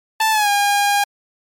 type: tone with pitch glide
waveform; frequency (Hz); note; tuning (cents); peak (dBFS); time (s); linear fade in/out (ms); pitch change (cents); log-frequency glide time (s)
sawtooth; 880 to 811.6; A5 to G#5; 0 to -40; -10; 0.2-1.04; 5; -140; 0.31-0.49
effects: MP3 64 kbps